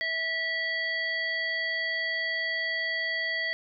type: harmonic tone with a mistuned harmonic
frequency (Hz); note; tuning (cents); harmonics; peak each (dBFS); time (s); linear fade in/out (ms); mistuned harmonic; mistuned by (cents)
650; E5; -24; 1 / 3 / 5 / 7; -39 / -28 / -38 / -38; 0.01-3.53; 0; 5; +24
effects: none